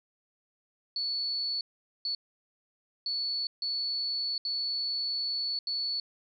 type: tone bursts at uneven times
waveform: sine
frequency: 4435 Hz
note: C#8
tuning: in tune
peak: -29 dBFS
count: 6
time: 0.96-1.61 / 2.05-2.15 / 3.06-3.47 / 3.62-4.38 / 4.45-5.59 / 5.67-6 s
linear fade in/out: 2 ms
effects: none